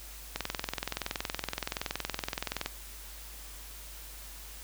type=click train; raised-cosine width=0.2 ms; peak=-14 dBFS; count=50; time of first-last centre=0.36-2.66 s; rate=21.3 Hz; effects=added 50 Hz sine -47 dBFS peak until 4.63 s + white hiss -48 dBFS RMS until 4.63 s